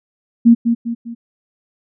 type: tone with echo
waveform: sine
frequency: 233.4 Hz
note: A#3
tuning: 2 cents sharp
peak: -4 dBFS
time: 0.45-0.55 s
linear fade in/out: 20 ms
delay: 200 ms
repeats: 3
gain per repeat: -7 dB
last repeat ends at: 1.15 s
effects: none